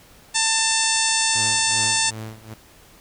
harmonic tone, 892 Hz, A5, 23 cents sharp, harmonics 1 / 2 / 3 / 4 / 5 / 6 / 7 / 8 / 9 / 10, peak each -27 / -27 / -27 / -27 / -27 / -27 / -27 / -27 / -27 / -27 dBFS, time 0.34-2.11 s, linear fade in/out 20 ms
sawtooth tone with tremolo, 110 Hz, A2, in tune, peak -26 dBFS, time 1.35-2.54 s, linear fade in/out 5 ms, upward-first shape sine, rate 2.6 Hz, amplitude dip 85%
effects pink hiss -50 dBFS RMS until 3 s

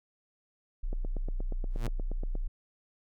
sine tone, 30.39 Hz, B0, 27 cents flat, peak -29 dBFS, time 0.83-2.48 s, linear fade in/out 10 ms
click train, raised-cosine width 2 ms, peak -27 dBFS, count 13, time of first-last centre 0.93-2.353 s, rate 8.43 Hz
sawtooth tone with exponential growth, 116.54 Hz, A#2, in tune, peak -28 dBFS, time 1.69-1.87 s, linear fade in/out 5 ms, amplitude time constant 37 ms
effects none

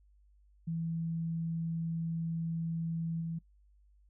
sine tone with level steps, 164.81 Hz, E3, in tune, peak -32 / -34 dBFS, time 0.67-3.39 s, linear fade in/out 10 ms, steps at 3.2 s, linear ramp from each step 20 ms, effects noise-tail reverb RT60 0.1 s tail -23 dB re dry + added 50 Hz sine -61 dBFS peak until 4.09 s

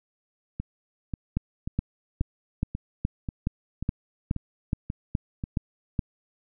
two click trains, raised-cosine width 5 ms, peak -18 / -12 dBFS, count 10 / 12, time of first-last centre 0.6-5.439 / 1.37-5.992 s, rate 1.86 / 2.38 Hz, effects none

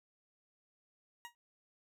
20% pulse tone with exponential decay, 949 Hz, A#5, 31 cents sharp, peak -37 dBFS, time 1.25-1.35 s, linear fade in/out 0 ms, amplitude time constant 20 ms, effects none

